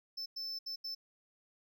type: tone bursts at uneven times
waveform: triangle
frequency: 5280 Hz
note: E8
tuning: 2 cents sharp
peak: -37 dBFS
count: 4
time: 0.17-0.26 / 0.36-0.59 / 0.66-0.76 / 0.84-0.95 s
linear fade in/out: 10 ms
effects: none